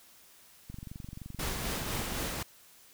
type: click train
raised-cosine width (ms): 5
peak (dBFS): -30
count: 37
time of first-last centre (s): 0.7-2.252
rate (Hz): 23.2
type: noise with tremolo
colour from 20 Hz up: pink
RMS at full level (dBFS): -34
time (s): 1.39-2.43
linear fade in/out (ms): 5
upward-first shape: sine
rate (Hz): 3.9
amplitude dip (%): 30
effects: white hiss -58 dBFS RMS until 2.93 s